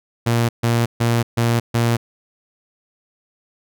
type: tone bursts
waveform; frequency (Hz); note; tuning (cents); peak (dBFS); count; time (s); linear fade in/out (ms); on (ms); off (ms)
sawtooth; 117.3; A#2; +11; -11; 5; 0.26-1.97; 10; 230; 140
effects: none